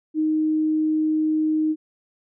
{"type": "tone", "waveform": "sine", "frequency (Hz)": 311.1, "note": "D#4", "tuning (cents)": 0, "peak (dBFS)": -18, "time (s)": [0.14, 1.76], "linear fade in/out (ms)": 50, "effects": []}